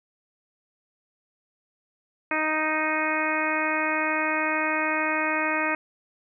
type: harmonic tone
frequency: 311.1 Hz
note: D#4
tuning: in tune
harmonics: 1 / 2 / 3 / 4 / 5 / 6 / 7 / 8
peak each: -31 / -31 / -31 / -31 / -31 / -31 / -31 / -31 dBFS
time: 2.31-5.75 s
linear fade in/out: 2 ms
effects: none